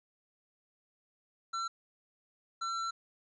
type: tone bursts at uneven times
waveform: square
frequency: 1349 Hz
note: E6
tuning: 40 cents sharp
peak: -34 dBFS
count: 2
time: 1.53-1.68 / 2.61-2.91 s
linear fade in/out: 10 ms
effects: resampled to 16000 Hz + 12-bit